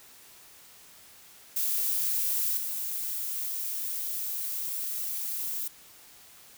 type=noise with level steps; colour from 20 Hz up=violet; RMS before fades=-28 / -33 dBFS; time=1.56-5.68 s; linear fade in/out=5 ms; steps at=2.57 s; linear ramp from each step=5 ms; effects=white hiss -53 dBFS RMS until 6.57 s